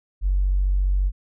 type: tone with tanh clipping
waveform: triangle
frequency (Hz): 47.24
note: F#1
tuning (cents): +37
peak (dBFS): -17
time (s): 0.21-1.12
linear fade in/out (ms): 50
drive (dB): 4
effects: none